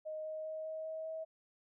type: tone with pitch steps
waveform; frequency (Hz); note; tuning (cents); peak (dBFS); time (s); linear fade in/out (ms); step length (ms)
sine; 622.3 / 625.9 / 629.5 / 633.2 / 636.8 / 640.5; D#5 / D#5 / D#5 / D#5 / D#5 / E5; 0 / +10 / +20 / +30 / +40 / -50; -39; 0.05-1.25; 20; 200
effects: none